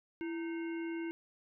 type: harmonic tone with a mistuned harmonic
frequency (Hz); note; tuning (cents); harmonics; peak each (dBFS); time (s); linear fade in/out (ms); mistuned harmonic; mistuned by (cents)
308.3; D#4; -16; 1 / 3 / 5 / 7 / 9; -36 / -53 / -51 / -50 / -56; 0.21-1.11; 0; 1; +130
effects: none